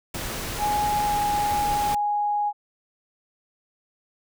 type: noise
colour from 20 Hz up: pink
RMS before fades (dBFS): -31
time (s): 0.14-1.95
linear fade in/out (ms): 5
type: tone with pitch glide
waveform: sine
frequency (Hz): 833 to 828.2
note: G#5 to G#5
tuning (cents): +5 to -5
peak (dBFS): -21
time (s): 0.58-2.53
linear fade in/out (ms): 50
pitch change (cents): -10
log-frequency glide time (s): 1.01-1.14
effects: none